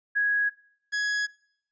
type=tone pair in turn; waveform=sine / 45% pulse; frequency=1661.2 / 1672.8 Hz; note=G#6 / G#6; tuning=0 / +12 cents; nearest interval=unison; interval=12 cents; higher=second; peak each=-21 / -25 dBFS; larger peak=first; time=0.15-0.5 / 0.92-1.27 s; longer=neither; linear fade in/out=20 ms; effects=noise-tail reverb RT60 0.7 s tail -22 dB re dry + resampled to 16000 Hz